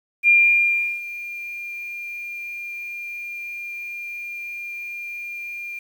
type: tone with ADSR envelope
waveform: sine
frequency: 2399 Hz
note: D7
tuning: 36 cents sharp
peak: -10 dBFS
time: 0.23-5.79 s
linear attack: 51 ms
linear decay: 720 ms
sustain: -19 dB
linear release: 4 ms
effects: 8-bit